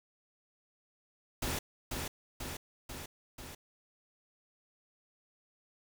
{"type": "noise with echo", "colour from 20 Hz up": "pink", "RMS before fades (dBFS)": -35, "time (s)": [1.42, 1.59], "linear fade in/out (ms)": 5, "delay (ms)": 490, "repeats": 4, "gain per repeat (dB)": -3, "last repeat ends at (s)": 3.55, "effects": []}